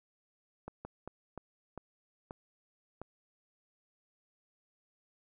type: slowing click train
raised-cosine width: 1 ms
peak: -28 dBFS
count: 7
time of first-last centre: 0.68-3.016 s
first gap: 170 ms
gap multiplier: 1.33
effects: none